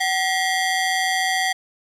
sawtooth ring-modulated tone, 1338 Hz, E6, 25 cents sharp, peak -12 dBFS, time 0-1.53 s, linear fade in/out 10 ms, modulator 582 Hz, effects low-pass 9000 Hz 12 dB/octave + 8-bit

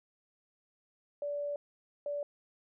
sine tone bursts at uneven times, 579 Hz, D5, 25 cents flat, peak -33 dBFS, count 2, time 1.22-1.56 / 2.06-2.23 s, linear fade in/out 2 ms, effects none

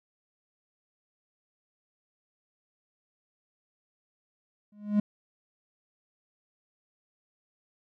triangle tone with exponential growth, 207.7 Hz, G#3, in tune, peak -16 dBFS, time 4.72-5 s, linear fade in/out 5 ms, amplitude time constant 60 ms, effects none

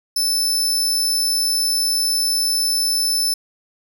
sawtooth tone, 5274 Hz, E8, in tune, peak -14 dBFS, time 0.16-3.34 s, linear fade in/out 5 ms, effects none

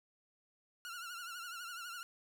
sawtooth tone with vibrato, 1404 Hz, F6, 9 cents sharp, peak -40 dBFS, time 0.85-2.03 s, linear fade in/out 0 ms, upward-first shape triangle, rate 12 Hz, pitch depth 95 cents each way, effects none

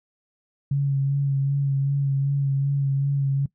sine tone with vibrato, 138.8 Hz, C#3, 3 cents sharp, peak -19 dBFS, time 0.71-3.46 s, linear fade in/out 5 ms, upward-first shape sine, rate 2.6 Hz, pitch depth 24 cents each way, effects noise-tail reverb RT60 0.1 s tail -20 dB re dry

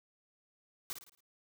white noise with echo, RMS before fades -40 dBFS, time 0.9-0.93 s, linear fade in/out 0 ms, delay 55 ms, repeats 5, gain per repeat -7 dB, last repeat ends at 1.205 s, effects none

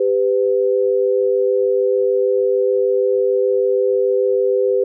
sine tone pair together, 395.4 / 502 Hz, G4 / B4, +15 / +28 cents, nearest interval major third, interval 413 cents, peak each -16 dBFS, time 0-4.84 s, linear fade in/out 5 ms, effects none

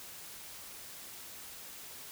silence, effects white hiss -48 dBFS RMS until 2.11 s

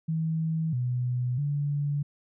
sine tone with pitch steps, 160.8 / 124.3 / 144.4 Hz, E3 / B2 / D3, -43 / +12 / -29 cents, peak -25 dBFS, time 0.08-2.03 s, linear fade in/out 10 ms, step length 650 ms, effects none

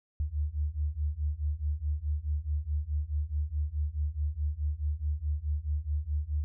sine beating tone pair, 72.2 / 76.9 Hz, D2 / D#2, -29 / -20 cents, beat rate 4.7 Hz, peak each -32 / -31 dBFS, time 0.2-6.44 s, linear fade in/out 0 ms, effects none

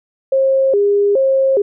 sine tone with vibrato, 466.2 Hz, A#4, in tune, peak -10 dBFS, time 0.32-1.62 s, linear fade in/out 5 ms, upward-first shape square, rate 1.2 Hz, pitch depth 240 cents each way, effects none

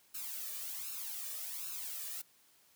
blue noise with flanger, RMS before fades -42 dBFS, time 0.14-2.22 s, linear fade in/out 10 ms, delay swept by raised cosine 0.74 to 1.72 ms, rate 1.3 Hz, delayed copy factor +0.8, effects white hiss -67 dBFS RMS until 2.75 s + high-pass 60 Hz 12 dB/octave

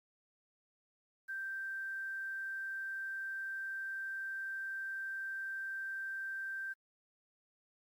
sine tone with quantisation, 1568 Hz, G6, in tune, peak -38 dBFS, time 1.28-6.74 s, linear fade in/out 20 ms, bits 11, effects Opus 48 kbps

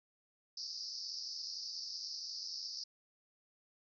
pink band-pass noise, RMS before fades -44 dBFS, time 0.57-2.84 s, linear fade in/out 5 ms, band 4600 to 5500 Hz, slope 96 dB/octave, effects none

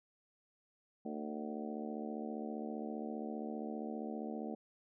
harmonic tone with a mistuned harmonic, 75.1 Hz, D2, 39 cents sharp, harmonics 3 / 4 / 5 / 6 / 7 / 8 / 9 / 10, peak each -42 / -46 / -49 / -48 / -53 / -51 / -54 / -50 dBFS, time 1.05-4.55 s, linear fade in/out 5 ms, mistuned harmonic 7, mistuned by +32 cents, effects none

